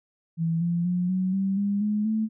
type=tone with pitch steps; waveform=sine; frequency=164.81 / 171.61 / 178.69 / 186.06 / 193.74 / 201.7 / 210.1 / 218.7 Hz; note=E3 / F3 / F3 / F#3 / G3 / G3 / G#3 / A3; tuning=0 / -30 / +40 / +10 / -20 / +50 / +20 / -10 cents; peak=-22 dBFS; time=0.37-2.29 s; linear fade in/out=50 ms; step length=240 ms; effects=none